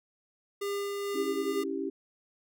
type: tone with tremolo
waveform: square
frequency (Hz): 402.5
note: G4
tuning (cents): +46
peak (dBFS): -31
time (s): 0.61-1.64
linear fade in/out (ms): 10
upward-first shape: sine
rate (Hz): 2.2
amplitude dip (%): 25
type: chord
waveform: sine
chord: C# diminished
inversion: none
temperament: equal with one note detuned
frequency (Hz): 277.2 / 327.5 / 392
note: C#4 / E4 / G4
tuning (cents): 0 / -11 / 0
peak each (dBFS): -35 / -36 / -34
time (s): 1.14-1.9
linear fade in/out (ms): 10
effects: none